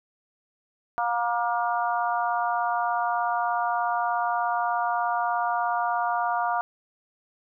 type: harmonic tone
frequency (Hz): 236.7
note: A#3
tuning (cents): +27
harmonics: 3 / 4 / 5 / 6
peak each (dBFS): -26 / -28 / -30 / -32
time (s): 0.98-6.61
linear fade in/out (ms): 0
effects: none